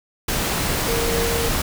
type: tone in noise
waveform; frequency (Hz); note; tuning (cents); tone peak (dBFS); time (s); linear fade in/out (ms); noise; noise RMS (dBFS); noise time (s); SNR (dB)
sine; 463.8; A#4; -9; -23; 0.88-1.49; 5; pink; -22; 0.28-1.62; -4
effects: none